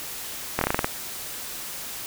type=slowing click train; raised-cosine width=0.5 ms; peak=-6 dBFS; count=8; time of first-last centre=0.59-0.845 s; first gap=23 ms; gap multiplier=1.15; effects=white hiss -35 dBFS RMS until 2.06 s